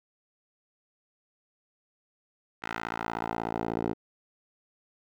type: tone with band-pass filter sweep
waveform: 10% pulse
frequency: 56.5 Hz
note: A1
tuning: 47 cents sharp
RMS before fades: -33 dBFS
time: 2.62-3.94 s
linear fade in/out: 20 ms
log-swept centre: 1700 to 430 Hz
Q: 1.4
effects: none